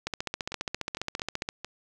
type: two click trains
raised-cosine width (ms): 0.2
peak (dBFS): -19 / -13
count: 6 / 22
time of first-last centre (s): 0.52-1.646 / 0.07-1.489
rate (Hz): 4.44 / 14.8
effects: none